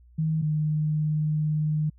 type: tone pair in turn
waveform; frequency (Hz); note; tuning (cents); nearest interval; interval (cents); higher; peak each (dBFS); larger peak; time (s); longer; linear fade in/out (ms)
sine; 157.9 / 152.96; D#3 / D#3; +26 / -29; minor second; 55; first; -22; neither; 0.18-0.42 / 0.42-1.9; second; 10
effects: added 60 Hz sine -51 dBFS peak until 1.98 s